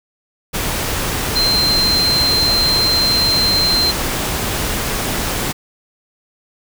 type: tone in noise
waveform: sine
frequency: 4132 Hz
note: C8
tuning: 22 cents flat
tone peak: -13 dBFS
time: 1.35-3.92 s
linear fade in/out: 20 ms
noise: pink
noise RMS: -20 dBFS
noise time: 0.53-5.53 s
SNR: +4 dB
effects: none